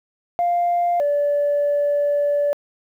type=tone pair in turn; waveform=sine; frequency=698.5 / 578.9 Hz; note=F5 / D5; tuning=0 / -25 cents; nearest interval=minor third; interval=325 cents; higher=first; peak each=-15 dBFS; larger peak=neither; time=0.39-1 / 1-2.53 s; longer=second; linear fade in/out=0 ms; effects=tanh soft clip ceiling -13 dBFS + 9-bit